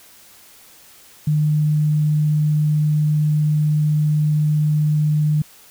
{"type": "tone", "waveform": "sine", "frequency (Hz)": 151.3, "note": "D#3", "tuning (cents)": -48, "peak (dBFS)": -14, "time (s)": [1.27, 5.42], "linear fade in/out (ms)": 5, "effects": ["white hiss -47 dBFS RMS until 5.7 s"]}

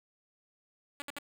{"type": "tone bursts", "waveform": "5% pulse", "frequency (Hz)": 285.7, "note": "D4", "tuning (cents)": -48, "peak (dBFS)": -27, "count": 3, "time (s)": [1, 1.186], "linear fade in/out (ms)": 0, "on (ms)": 20, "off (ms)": 63, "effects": ["10-bit"]}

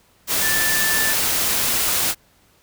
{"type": "tone in noise", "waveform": "sine", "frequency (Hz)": 1760, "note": "A6", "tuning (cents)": 0, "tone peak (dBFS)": -21, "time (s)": [0.4, 1.15], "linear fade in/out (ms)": 50, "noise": "white", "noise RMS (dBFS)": -20, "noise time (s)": [0.27, 2.15], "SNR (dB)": -4, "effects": ["pink hiss -57 dBFS RMS until 2.62 s"]}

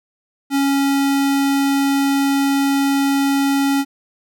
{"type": "tone", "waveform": "square", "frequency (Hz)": 277.1, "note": "C#4", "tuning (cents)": -1, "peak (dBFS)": -15, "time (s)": [0.5, 3.85], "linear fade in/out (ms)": 50, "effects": []}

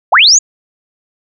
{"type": "linear sweep", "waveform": "sine", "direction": "up", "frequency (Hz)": [524, 7020], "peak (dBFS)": -3, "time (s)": [0.12, 0.39], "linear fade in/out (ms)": 10, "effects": []}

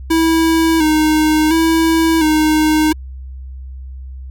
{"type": "tone with vibrato", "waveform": "square", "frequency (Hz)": 317.6, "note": "D#4", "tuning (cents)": 36, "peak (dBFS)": -11, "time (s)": [0.1, 2.93], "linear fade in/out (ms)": 10, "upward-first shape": "square", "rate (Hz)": 0.71, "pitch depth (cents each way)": 46, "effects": ["added 65 Hz sine -27 dBFS peak until 4.3 s"]}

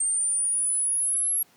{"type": "linear sweep", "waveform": "sine", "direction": "up", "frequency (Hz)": [8650, 11320], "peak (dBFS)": -22, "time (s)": [0, 1.43], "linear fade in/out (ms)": 5, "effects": ["pink hiss -59 dBFS RMS until 1.56 s", "high-pass 150 Hz 12 dB/octave"]}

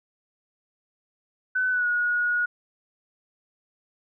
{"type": "tone with pitch glide", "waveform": "sine", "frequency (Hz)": [1509, 1450], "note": ["F#6", "F#6"], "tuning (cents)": [34, -35], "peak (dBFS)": -21, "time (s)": [1.55, 2.46], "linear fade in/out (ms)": 10, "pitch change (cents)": -69, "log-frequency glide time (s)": [1.7, 1.87], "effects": []}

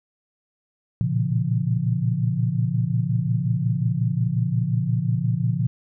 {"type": "tone cluster", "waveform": "sine", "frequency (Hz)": [114.7, 120.3, 139.9, 171.5], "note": ["A#2", "B2", "C#3", "F3"], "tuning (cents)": [-28, -45, 16, -31], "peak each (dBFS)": -25, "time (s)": [1.01, 5.67], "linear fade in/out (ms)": 0, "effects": []}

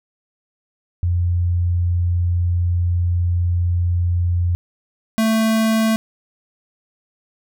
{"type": "tone pair in turn", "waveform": ["sine", "square"], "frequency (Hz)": [87.6, 221.8], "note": ["F2", "A3"], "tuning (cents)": [6, 14], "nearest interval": "octave + major third", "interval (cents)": 1608, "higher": "second", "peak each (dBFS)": -15, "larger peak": "neither", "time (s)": [[1.03, 4.55], [5.18, 5.96]], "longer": "first", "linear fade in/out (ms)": 0, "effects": []}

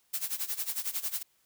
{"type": "noise with tremolo", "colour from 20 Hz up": "blue", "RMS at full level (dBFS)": -31, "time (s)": [0.13, 1.23], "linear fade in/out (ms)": 10, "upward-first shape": "sine", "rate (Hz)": 11, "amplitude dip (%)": 85, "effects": ["white hiss -70 dBFS RMS until 1.45 s"]}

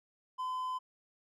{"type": "tone", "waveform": "triangle", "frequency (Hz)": 1019, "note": "C6", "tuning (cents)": -46, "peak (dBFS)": -32, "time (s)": [0.38, 0.79], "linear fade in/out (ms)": 20, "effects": []}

